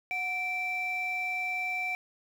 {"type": "tone pair together", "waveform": "sine", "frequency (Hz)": [734.4, 2338], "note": ["F#5", "D7"], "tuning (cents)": [-13, -8], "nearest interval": "octave + minor sixth", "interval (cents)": 2005, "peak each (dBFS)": [-35, -29], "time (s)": [0.11, 1.95], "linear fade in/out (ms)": 0, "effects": ["tanh soft clip ceiling -25 dBFS", "9-bit"]}